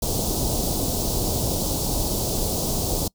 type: band-stop noise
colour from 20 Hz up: pink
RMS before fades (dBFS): -24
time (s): 0.02-3.08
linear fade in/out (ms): 5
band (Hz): 790 to 4200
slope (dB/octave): 24
effects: noise-tail reverb RT60 0.1 s tail -25 dB re dry